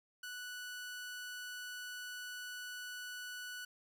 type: tone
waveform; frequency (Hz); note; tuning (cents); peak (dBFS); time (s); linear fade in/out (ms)
sawtooth; 1480; F#6; 0; -40; 0.23-3.65; 5
effects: none